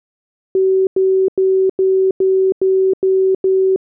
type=tone bursts; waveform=sine; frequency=380 Hz; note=F#4; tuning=46 cents sharp; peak=-10 dBFS; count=8; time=0.55-3.761 s; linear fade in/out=2 ms; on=320 ms; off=93 ms; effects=none